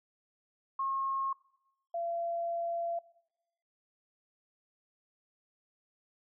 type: tone pair in turn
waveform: sine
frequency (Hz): 1081 / 681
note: C#6 / F5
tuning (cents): -44 / -44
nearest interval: minor sixth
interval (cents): 800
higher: first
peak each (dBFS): -30 / -32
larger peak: first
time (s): 0.79-1.33 / 1.94-2.99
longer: second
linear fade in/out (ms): 5
effects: noise-tail reverb RT60 0.9 s tail -21 dB re dry